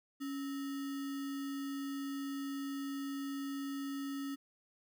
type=tone with sample-and-hold; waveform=sine; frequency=277.2 Hz; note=C#4; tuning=in tune; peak=-37 dBFS; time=0.2-4.36 s; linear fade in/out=20 ms; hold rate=1575 Hz; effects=none